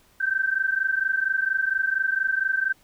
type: tone pair together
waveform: sine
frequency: 1543.7 / 1568 Hz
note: G6 / G6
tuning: -27 / 0 cents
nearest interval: unison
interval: 27 cents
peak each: -24 dBFS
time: 0.2-2.73 s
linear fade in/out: 10 ms
effects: pink hiss -59 dBFS RMS until 2.83 s